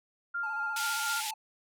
sine tone with tremolo, 1396.9 Hz, F6, in tune, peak -30 dBFS, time 0.34-1.21 s, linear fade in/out 10 ms, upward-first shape sine, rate 4.2 Hz, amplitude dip 30%
triangle tone with vibrato, 866 Hz, A5, 28 cents flat, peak -36 dBFS, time 0.43-1.34 s, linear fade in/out 5 ms, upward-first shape square, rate 15 Hz, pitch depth 42 cents each way
pink band-pass noise, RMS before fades -36 dBFS, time 0.76-1.31 s, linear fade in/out 5 ms, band 2300 to 13000 Hz, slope 24 dB/octave
effects none

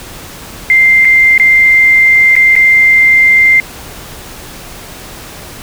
sine tone with dropouts, 2093 Hz, C7, in tune, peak -3 dBFS, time 0.7-3.6 s, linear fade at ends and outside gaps 1 ms, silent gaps 1.048-1.052 / 1.379-1.398 / 2.354-2.364 / 2.554-2.563 s, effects pink hiss -29 dBFS RMS until 5.62 s

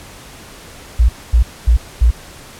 sine tone bursts, 58.27 Hz, A#1, in tune, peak -6 dBFS, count 4, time 0.99-2.11 s, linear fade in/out 10 ms, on 100 ms, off 240 ms, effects pink hiss -37 dBFS RMS until 2.59 s + low-pass 12000 Hz 12 dB/octave

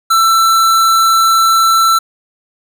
square tone, 1336 Hz, E6, 23 cents sharp, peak -8 dBFS, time 0.1-1.99 s, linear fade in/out 10 ms, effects none

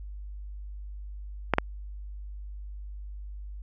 clicks, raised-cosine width 0.5 ms, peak -5 dBFS, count 2, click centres 1.537 / 1.584 s, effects added 50 Hz sine -37 dBFS peak until 3.62 s

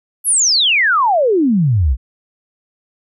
sine exponential sweep, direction down, 11870 to 55.7 Hz, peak -10 dBFS, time 0.24-1.97 s, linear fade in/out 50 ms, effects none

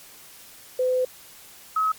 sine tone pair in turn, 508 / 1280.1 Hz, B4 / D#6, +49 / +49 cents, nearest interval octave + major third, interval 1600 cents, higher second, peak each -19 dBFS, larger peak neither, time 0.79-1.05 / 1.76-1.92 s, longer first, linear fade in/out 5 ms, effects white hiss -47 dBFS RMS until 1.98 s + MP3 96 kbps

